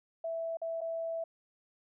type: tone with dropouts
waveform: sine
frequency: 659.3 Hz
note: E5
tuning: in tune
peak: -33 dBFS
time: 0.24-1.24 s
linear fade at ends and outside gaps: 5 ms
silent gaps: 0.571-0.616 / 0.808-0.814 s
effects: none